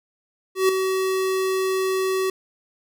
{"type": "tone with ADSR envelope", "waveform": "square", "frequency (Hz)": 378.7, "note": "F#4", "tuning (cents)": 40, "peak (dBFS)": -14, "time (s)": [0.55, 2.3], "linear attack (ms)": 140, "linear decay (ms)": 3, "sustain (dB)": -7, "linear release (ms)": 3, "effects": []}